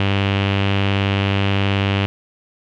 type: tone with low-pass filter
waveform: sawtooth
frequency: 98.7 Hz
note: G2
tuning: 12 cents sharp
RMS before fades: -18 dBFS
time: 0-2.06 s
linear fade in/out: 0 ms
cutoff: 2900 Hz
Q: 3.8
effects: none